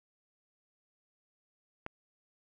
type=click; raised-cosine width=0.5 ms; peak=-23 dBFS; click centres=1.864 s; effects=none